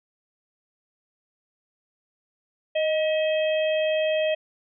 harmonic tone with a mistuned harmonic, 640 Hz, D#5, 49 cents sharp, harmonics 1 / 3 / 4 / 5, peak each -21 / -36 / -32 / -34 dBFS, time 2.75-4.35 s, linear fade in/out 10 ms, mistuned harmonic 1, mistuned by -48 cents, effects none

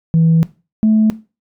sine tone pair in turn, 163.3 / 217.3 Hz, E3 / A3, -16 / -21 cents, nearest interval perfect fourth, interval 495 cents, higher second, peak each -7 dBFS, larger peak neither, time 0.14-0.43 / 0.83-1.1 s, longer first, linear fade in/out 0 ms, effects noise-tail reverb RT60 0.3 s tail -18 dB re dry + tanh soft clip ceiling -5 dBFS

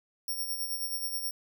10% pulse tone with tremolo, 5550 Hz, F8, 12 cents flat, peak -24 dBFS, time 0.28-1.31 s, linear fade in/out 2 ms, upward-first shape sine, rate 9.4 Hz, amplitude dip 55%, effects none

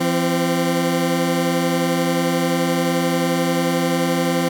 20% pulse tone pair together, 170 / 260.7 Hz, F3 / C4, -46 / -6 cents, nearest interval perfect fifth, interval 740 cents, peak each -15 dBFS, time 0-4.49 s, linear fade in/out 10 ms, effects none

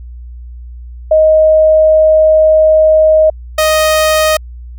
sine / sawtooth tone pair in turn, 626 / 623.5 Hz, D#5 / D#5, +10 / +3 cents, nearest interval unison, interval 7 cents, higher first, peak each -4 dBFS, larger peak neither, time 1.11-3.3 / 3.58-4.37 s, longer first, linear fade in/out 5 ms, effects added 60 Hz sine -26 dBFS peak until 4.78 s

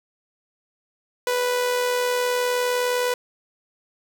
sawtooth tone with amplitude modulation, 493.9 Hz, B4, in tune, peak -15 dBFS, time 1.27-3.14 s, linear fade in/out 2 ms, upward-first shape sine, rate 79.7 Hz, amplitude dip 35%, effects none

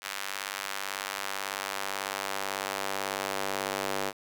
square tone with high-pass filter sweep, 49.06 Hz, G1, 2 cents sharp, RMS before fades -34 dBFS, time 0.01-4.13 s, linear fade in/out 50 ms, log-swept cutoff 1500 to 470 Hz, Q 0.82, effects 9-bit

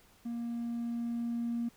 triangle tone with level ramp, 235.1 Hz, A#3, 15 cents sharp, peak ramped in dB -32 to -27 dBFS, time 0.25-1.69 s, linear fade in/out 10 ms, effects tanh soft clip ceiling -28 dBFS + pink hiss -63 dBFS RMS until 1.76 s

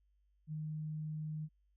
sine tone, 154.3 Hz, D#3, 14 cents flat, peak -38 dBFS, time 0.47-1.49 s, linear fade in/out 50 ms, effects added 50 Hz sine -70 dBFS peak until 1.76 s

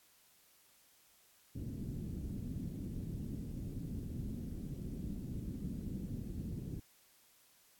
white low-pass noise, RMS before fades -42 dBFS, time 1.55-6.8 s, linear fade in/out 5 ms, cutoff 250 Hz, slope 24 dB/octave, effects white hiss -67 dBFS RMS until 7.79 s + AAC 64 kbps

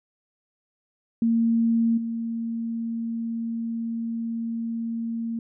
sine tone with level steps, 229.5 Hz, A#3, 27 cents flat, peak -18 / -26 dBFS, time 1.22-5.39 s, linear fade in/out 2 ms, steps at 1.97 s, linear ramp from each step 10 ms, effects none

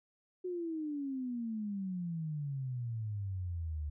sine exponential sweep, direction down, 369.2 to 72.8 Hz, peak -35 dBFS, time 0.44-3.9 s, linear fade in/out 10 ms, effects none

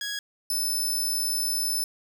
15% pulse tone pair in turn, 1661.2 / 5274 Hz, G#6 / E8, 0 / 0 cents, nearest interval octave + minor sixth, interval 2000 cents, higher second, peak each -23 / -19 dBFS, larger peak second, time 0.01-0.19 / 0.5-1.84 s, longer second, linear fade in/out 2 ms, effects none

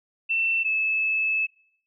sine tone pair in turn, 2683 / 2608 Hz, E7 / E7, +30 / -19 cents, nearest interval unison, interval 49 cents, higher first, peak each -21 dBFS, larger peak neither, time 0.29-0.64 / 0.64-1.47 s, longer second, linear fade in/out 20 ms, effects noise-tail reverb RT60 0.6 s tail -21 dB re dry

